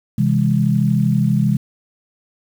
sine chord, C augmented, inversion none, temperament just, 130.81 / 163.52 / 204.4 Hz, C3 / E3 / G#3, 0 / -14 / -27 cents, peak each -17 / -18 / -17 dBFS, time 0.18-1.57 s, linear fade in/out 5 ms, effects 7-bit

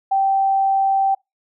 sine tone, 779 Hz, G5, 11 cents flat, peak -14 dBFS, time 0.11-1.15 s, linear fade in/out 10 ms, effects noise-tail reverb RT60 0.2 s tail -26 dB re dry

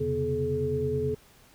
sine tone cluster, 85.3 / 131.2 / 140.6 / 245.8 / 426.9 Hz, F2 / C3 / C#3 / B3 / G#4, -40 / +5 / +25 / -8 / +48 cents, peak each -36 / -34 / -34 / -36 / -27 dBFS, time 0-1.15 s, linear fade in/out 10 ms, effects pink hiss -57 dBFS RMS until 1.54 s

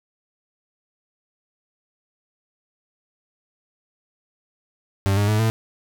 40% pulse tone with pitch steps, 98 / 102.4 / 106.99 / 111.79 Hz, G2 / G#2 / A2 / A2, 0 / -24 / -48 / +28 cents, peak -16 dBFS, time 5.06-5.5 s, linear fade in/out 0 ms, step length 110 ms, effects none

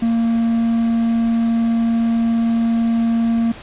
triangle tone, 230 Hz, A#3, 23 cents flat, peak -12 dBFS, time 0.02-3.52 s, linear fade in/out 5 ms, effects pink hiss -37 dBFS RMS until 3.62 s + resampled to 8000 Hz

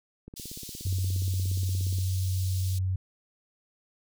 click train, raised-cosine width 3 ms, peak -30 dBFS, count 30, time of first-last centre 0.28-1.986 s, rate 17 Hz
pink high-pass noise, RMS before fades -42 dBFS, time 0.36-2.79 s, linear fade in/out 10 ms, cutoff 3800 Hz, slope 24 dB/octave
sine tone, 93.4 Hz, F#2, 17 cents sharp, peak -25 dBFS, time 0.85-2.96 s, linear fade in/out 5 ms
effects none

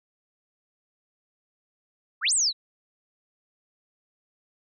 sine exponential two-way sweep, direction up then down, 1066 to 8930 to 3791 Hz, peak -20 dBFS, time 2.21-2.53 s, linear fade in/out 50 ms, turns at 2.33 s, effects none

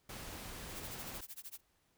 pink noise, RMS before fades -47 dBFS, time 0.09-1.21 s, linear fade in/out 5 ms
blue noise with tremolo, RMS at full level -46 dBFS, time 0.68-1.61 s, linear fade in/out 50 ms, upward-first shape sine, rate 13 Hz, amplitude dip 100%
effects pink hiss -75 dBFS RMS until 1.97 s

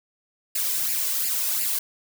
blue noise with flanger, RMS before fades -25 dBFS, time 0.55-1.79 s, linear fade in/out 5 ms, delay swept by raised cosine 0.41 to 2.01 ms, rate 2.8 Hz, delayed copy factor +0.75, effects none

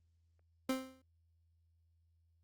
30% pulse tone with exponential decay, 261.6 Hz, C4, in tune, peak -27 dBFS, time 0.69-1.02 s, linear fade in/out 5 ms, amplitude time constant 71 ms, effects added 83 Hz sine -70 dBFS peak until 2.43 s + Opus 24 kbps

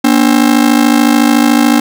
45% pulse ring-modulated tone, 265.6 Hz, C4, 26 cents sharp, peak -3 dBFS, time 0.04-1.8 s, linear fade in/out 5 ms, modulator 26.9 Hz, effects none

